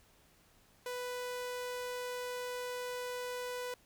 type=tone; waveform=sawtooth; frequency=495.2 Hz; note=B4; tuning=5 cents sharp; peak=-34 dBFS; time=0.86-3.74 s; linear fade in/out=2 ms; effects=pink hiss -66 dBFS RMS until 3.85 s